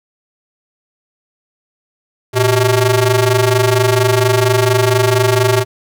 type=ring-modulated tone; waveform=sawtooth; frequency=251.7 Hz; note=B3; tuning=33 cents sharp; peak=-3 dBFS; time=2.33-5.65 s; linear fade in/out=50 ms; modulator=138 Hz; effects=none